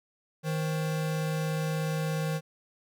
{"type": "tone pair together", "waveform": "square", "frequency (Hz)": [157.38, 529], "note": ["D#3", "C5"], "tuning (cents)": [20, 19], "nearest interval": "octave + major sixth", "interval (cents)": 2099, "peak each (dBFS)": [-29, -38], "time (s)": [0.43, 2.41], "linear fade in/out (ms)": 50, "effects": []}